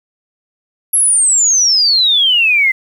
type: exponential sweep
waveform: sine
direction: down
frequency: 11370 to 2037 Hz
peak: -8 dBFS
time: 0.93-2.72 s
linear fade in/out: 10 ms
effects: 7-bit